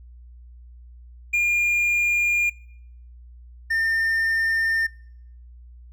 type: tone pair in turn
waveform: triangle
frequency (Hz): 2413 / 1807.7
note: D7 / A6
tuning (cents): +46 / +46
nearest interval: perfect fourth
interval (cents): 500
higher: first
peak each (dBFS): -16 / -18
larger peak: first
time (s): 1.33-2.5 / 3.7-4.87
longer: neither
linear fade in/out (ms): 10
effects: noise-tail reverb RT60 0.7 s tail -24 dB re dry + added 60 Hz sine -42 dBFS peak until 5.92 s